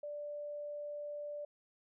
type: tone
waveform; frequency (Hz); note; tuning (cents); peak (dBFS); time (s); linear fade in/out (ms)
sine; 587.3; D5; 0; -40; 0.03-1.45; 5
effects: none